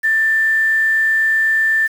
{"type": "tone with quantisation", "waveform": "sine", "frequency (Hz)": 1776, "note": "A6", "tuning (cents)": 16, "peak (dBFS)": -12, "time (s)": [0.03, 1.88], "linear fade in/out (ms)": 20, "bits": 6, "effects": []}